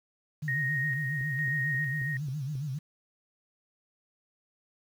sine tone with vibrato, 141 Hz, C#3, 30 cents sharp, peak -31 dBFS, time 0.42-2.79 s, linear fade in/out 10 ms, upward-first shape sine, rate 7.3 Hz, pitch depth 170 cents each way
sine tone with tremolo, 1864.7 Hz, A#6, in tune, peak -28 dBFS, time 0.48-2.17 s, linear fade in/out 2 ms, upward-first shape square, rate 1.1 Hz, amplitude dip 35%
click train, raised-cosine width 3 ms, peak -37 dBFS, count 6, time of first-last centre 1.21-2.554 s, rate 3.72 Hz
effects 9-bit

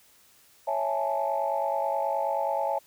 sine chord, A major seventh, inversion first, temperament equal, 554.4 / 659.3 / 830.6 / 880 Hz, C#5 / E5 / G#5 / A5, 0 / 0 / 0 / 0 cents, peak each -30 dBFS, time 0.67-2.79 s, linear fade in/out 10 ms, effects tanh soft clip ceiling -16 dBFS + white hiss -59 dBFS RMS until 2.86 s

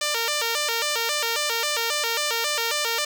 5% pulse tone with vibrato, 523.3 Hz, C5, in tune, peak -11 dBFS, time 0.01-3.05 s, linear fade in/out 5 ms, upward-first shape square, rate 3.7 Hz, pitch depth 220 cents each way, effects none

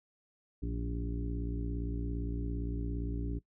harmonic tone with a mistuned harmonic, 57.5 Hz, A#1, 23 cents flat, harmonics 1 / 2 / 3 / 4 / 5 / 6 / 7, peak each -35 / -41 / -43 / -50 / -40 / -51 / -49 dBFS, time 0.62-3.39 s, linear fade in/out 10 ms, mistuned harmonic 3, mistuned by +58 cents, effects noise-tail reverb RT60 0.1 s tail -19 dB re dry

